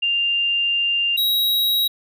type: tone pair in turn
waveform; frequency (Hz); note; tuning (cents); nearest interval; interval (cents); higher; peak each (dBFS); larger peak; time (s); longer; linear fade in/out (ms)
sine / square; 2794 / 3835; F7 / A#7; 0 / +48; perfect fourth; 548; second; -17; neither; 0.02-1.17 / 1.17-1.88; first; 10
effects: none